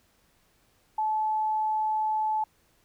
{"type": "tone", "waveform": "sine", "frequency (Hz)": 865, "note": "A5", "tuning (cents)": -30, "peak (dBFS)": -24, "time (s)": [0.98, 2.44], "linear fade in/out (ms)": 5, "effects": ["pink hiss -66 dBFS RMS until 2.84 s"]}